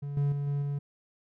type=tone with level steps; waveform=triangle; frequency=142.6 Hz; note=C#3; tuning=49 cents sharp; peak=-31 / -22 / -27 / -25 / -27 dBFS; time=0.02-0.79 s; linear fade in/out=10 ms; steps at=0.17 / 0.32 / 0.47 / 0.62 s; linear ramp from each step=2 ms; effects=none